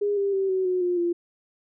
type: tone with pitch steps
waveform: sine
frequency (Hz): 409.4 / 398 / 386.9 / 376.1 / 365.6 / 355.4 / 345.5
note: G#4 / G4 / G4 / F#4 / F#4 / F4 / F4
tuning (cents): -25 / +26 / -23 / +28 / -21 / +30 / -19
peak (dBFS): -21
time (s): 0.01-1.13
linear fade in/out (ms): 10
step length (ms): 160
effects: none